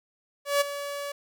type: tone with ADSR envelope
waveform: sawtooth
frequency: 570 Hz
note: C#5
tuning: 48 cents sharp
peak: -15 dBFS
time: 0.45-1.12 s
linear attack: 160 ms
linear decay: 15 ms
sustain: -13 dB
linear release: 5 ms
effects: none